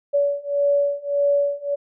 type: beating tone pair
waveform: sine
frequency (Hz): 569 / 570.7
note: C#5 / D5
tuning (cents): +45 / -50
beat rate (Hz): 1.7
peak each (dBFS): -21 / -20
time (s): 0.13-1.76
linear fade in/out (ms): 20
effects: none